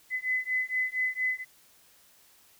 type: beating tone pair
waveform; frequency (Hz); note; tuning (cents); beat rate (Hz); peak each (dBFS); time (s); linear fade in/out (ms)
sine; 2017 / 2021.3; B6 / B6; +36 / +40; 4.3; -30; 0.1-1.45; 50
effects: white hiss -60 dBFS RMS until 2.59 s